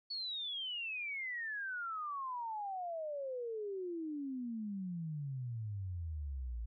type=exponential sweep; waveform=sine; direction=down; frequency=4460 to 55 Hz; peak=-38 dBFS; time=0.1-6.66 s; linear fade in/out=10 ms; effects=none